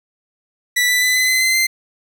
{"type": "tone with pitch steps", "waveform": "sawtooth", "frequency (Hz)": [1967, 1985.3, 2004, 2022, 2041, 2060, 2079], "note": ["B6", "B6", "B6", "B6", "C7", "C7", "C7"], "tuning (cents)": [-7, 9, 25, 40, -44, -28, -12], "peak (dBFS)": -10, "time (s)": [0.76, 1.67], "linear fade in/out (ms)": 10, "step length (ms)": 130, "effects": []}